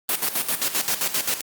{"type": "noise with tremolo", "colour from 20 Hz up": "white", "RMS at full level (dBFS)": -22, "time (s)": [0.09, 1.41], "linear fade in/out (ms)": 2, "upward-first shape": "square", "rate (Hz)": 7.6, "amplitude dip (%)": 70, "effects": ["high-pass 150 Hz 12 dB/octave", "Opus 32 kbps"]}